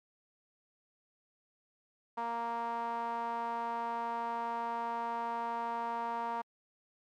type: tone with band-pass filter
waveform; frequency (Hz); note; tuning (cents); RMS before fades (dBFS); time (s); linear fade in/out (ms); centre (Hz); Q
sawtooth; 233.1; A#3; 0; -36; 2.17-6.42; 10; 930; 4.5
effects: MP3 96 kbps